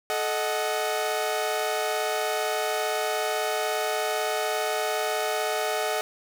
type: chord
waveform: sawtooth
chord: D# diminished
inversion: second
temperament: equal with one note detuned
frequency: 433.7 / 622.3 / 740 Hz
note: A4 / D#5 / F#5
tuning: -25 / 0 / 0 cents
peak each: -26 / -25 / -26 dBFS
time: 0.1-6.01 s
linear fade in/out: 0 ms
effects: none